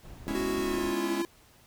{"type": "noise", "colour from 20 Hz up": "brown", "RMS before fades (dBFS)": -44, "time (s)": [0.01, 0.95], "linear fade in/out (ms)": 50}
{"type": "clicks", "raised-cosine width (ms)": 2, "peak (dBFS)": -27, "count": 6, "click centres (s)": [0.27, 0.31, 0.414, 0.496, 0.594, 0.784]}
{"type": "chord", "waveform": "45% pulse", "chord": "C# minor seventh", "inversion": "second", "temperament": "equal", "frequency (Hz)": [207.7, 246.9, 277.2, 329.6], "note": ["G#3", "B3", "C#4", "E4"], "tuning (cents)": [0, 0, 0, 0], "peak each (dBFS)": [-37, -41, -35, -35], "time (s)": [0.28, 1.22], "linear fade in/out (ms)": 0}
{"type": "tone with pitch glide", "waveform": "square", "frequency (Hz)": [370, 341.3], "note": ["F#4", "F4"], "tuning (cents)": [0, -40], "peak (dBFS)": -31, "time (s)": [0.35, 1.25], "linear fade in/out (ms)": 0, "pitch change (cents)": -140, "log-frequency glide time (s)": [0.57, 1.12]}
{"effects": ["pink hiss -59 dBFS RMS until 1.66 s"]}